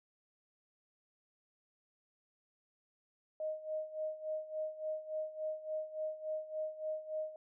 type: tone with tremolo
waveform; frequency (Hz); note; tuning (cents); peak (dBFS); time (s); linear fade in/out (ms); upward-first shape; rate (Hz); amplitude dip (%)
sine; 622.3; D#5; 0; -34; 3.4-7.36; 2; sine; 3.5; 80
effects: none